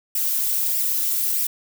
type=noise with flanger; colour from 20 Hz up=violet; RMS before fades=-22 dBFS; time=0.15-1.47 s; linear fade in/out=5 ms; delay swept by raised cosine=0.37 to 3.17 ms; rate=1.6 Hz; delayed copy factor=+0.55; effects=none